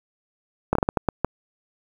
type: slowing click train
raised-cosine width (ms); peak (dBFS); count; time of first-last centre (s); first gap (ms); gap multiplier
1; -5; 8; 0.73-1.246; 23; 1.38
effects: 7-bit